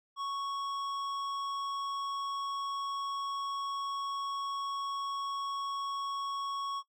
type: tone with hard clipping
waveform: triangle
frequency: 1108.7 Hz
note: C#6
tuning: in tune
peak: -35 dBFS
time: 0.16-6.83 s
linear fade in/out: 50 ms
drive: 14 dB
effects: noise-tail reverb RT60 0.1 s tail -20 dB re dry + MP3 96 kbps